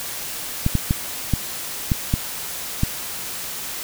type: clicks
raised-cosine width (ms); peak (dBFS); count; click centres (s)
5; -5; 7; 0.664 / 0.753 / 0.909 / 1.337 / 1.918 / 2.139 / 2.834
effects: white hiss -30 dBFS RMS until 3.83 s